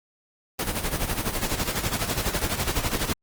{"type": "noise with tremolo", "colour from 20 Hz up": "pink", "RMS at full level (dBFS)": -24, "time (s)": [0.59, 3.13], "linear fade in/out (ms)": 2, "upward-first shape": "sine", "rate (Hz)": 12, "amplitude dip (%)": 70, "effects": ["Opus 24 kbps"]}